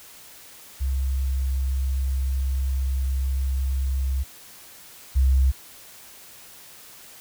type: tone pair in turn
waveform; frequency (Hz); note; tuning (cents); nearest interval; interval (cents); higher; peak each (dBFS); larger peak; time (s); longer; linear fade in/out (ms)
sine; 66.4 / 65.94; C2 / C2; +26 / +14; unison; 12; first; -21 / -15; second; 0.8-4.24 / 5.15-5.52; first; 20
effects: white hiss -46 dBFS RMS until 7.2 s